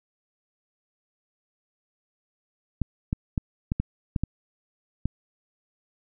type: clicks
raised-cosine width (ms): 5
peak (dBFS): -12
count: 8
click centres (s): 2.817 / 3.129 / 3.378 / 3.719 / 3.8 / 4.162 / 4.236 / 5.056
effects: none